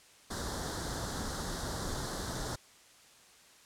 pink band-stop noise, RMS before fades -37 dBFS, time 0.3-2.56 s, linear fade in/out 10 ms, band 1800 to 3500 Hz, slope 48 dB/octave, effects white hiss -59 dBFS RMS until 3.65 s + low-pass 9000 Hz 12 dB/octave

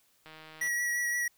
click train, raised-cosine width 0.3 ms, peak -33 dBFS, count 66, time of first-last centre 0.26-0.674 s, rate 157 Hz
square tone with vibrato, 1926 Hz, B6, 44 cents flat, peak -29 dBFS, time 0.61-1.28 s, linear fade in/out 5 ms, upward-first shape sine, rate 5.8 Hz, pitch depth 17 cents each way
effects white hiss -68 dBFS RMS until 1.37 s

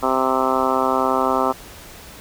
harmonic tone, 131 Hz, C3, 2 cents sharp, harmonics 2 / 3 / 4 / 5 / 6 / 7 / 8 / 9 / 10, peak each -25 / -25 / -25 / -25 / -25 / -25 / -25 / -25 / -25 dBFS, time 0.02-1.53 s, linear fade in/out 20 ms, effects pink hiss -40 dBFS RMS until 2.2 s

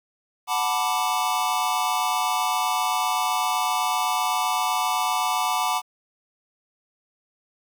square chord, B minor seventh, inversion second, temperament equal, 740 / 880 / 987.8 / 1174.7 Hz, F#5 / A5 / B5 / D6, 0 / 0 / 0 / 0 cents, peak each -28 dBFS, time 0.47-5.82 s, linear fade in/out 50 ms, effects 9-bit

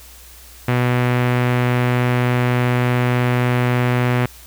sawtooth tone with low-pass filter, 123.47 Hz, B2, in tune, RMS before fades -17 dBFS, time 0.68-4.26 s, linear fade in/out 5 ms, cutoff 2300 Hz, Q 1.7, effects added 60 Hz sine -43 dBFS peak until 4.46 s + white hiss -43 dBFS RMS until 4.46 s

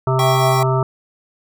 harmonic tone, 130.81 Hz, C3, in tune, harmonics 1 / 3 / 5 / 7 / 9 / 10, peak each -16 / -21 / -23 / -24 / -26 / -26 dBFS, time 0.07-0.83 s, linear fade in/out 2 ms
square chord, C# diminished, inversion first, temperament equal with one note detuned, 659.3 / 784 / 1099.2 Hz, E5 / G5 / C#6, 0 / 0 / -15 cents, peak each -22 dBFS, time 0.19-0.63 s, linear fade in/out 2 ms
effects none

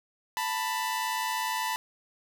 sawtooth tone pair together, 887.9 / 987.8 Hz, A5 / B5, +15 / 0 cents, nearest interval major second, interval 185 cents, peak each -28 / -27 dBFS, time 0.37-1.76 s, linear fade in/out 0 ms, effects none

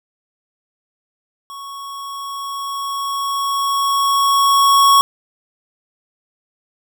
square tone with level ramp, 1108.7 Hz, C#6, in tune, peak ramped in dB -31 to -8 dBFS, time 1.5-5.01 s, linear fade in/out 0 ms, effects none

